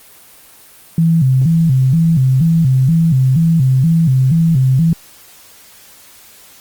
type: tone with vibrato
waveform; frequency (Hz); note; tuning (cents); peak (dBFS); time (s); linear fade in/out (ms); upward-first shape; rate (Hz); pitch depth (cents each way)
sine; 146.83; D3; 0; -8; 0.98-4.93; 2; square; 2.1; 200
effects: white hiss -42 dBFS RMS until 6.6 s + Opus 24 kbps